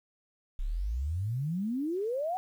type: exponential sweep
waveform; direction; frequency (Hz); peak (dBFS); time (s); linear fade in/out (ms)
sine; up; 31.54 to 766; -29; 0.59-2.37; 0
effects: 10-bit